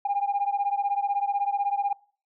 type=beating tone pair; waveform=sine; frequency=801 / 817 Hz; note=G5 / G#5; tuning=+37 / -29 cents; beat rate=16 Hz; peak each=-25 / -26 dBFS; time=0.05-1.93 s; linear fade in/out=5 ms; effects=noise-tail reverb RT60 0.4 s tail -23 dB re dry + tanh soft clip ceiling -18 dBFS